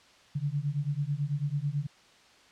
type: beating tone pair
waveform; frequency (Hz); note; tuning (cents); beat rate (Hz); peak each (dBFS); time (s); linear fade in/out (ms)
sine; 140 / 149.1; C#3 / D3; +18 / +27; 9.1; -31; 0.35-1.87; 10
effects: white hiss -58 dBFS RMS until 2.51 s + low-pass 5000 Hz 12 dB/octave